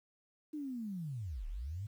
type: linear two-way sweep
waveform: sine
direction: down then up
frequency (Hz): 311.1 to 32 to 108.9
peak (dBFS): -38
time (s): 0.53-1.87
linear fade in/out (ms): 10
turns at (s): 1.47
effects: 11-bit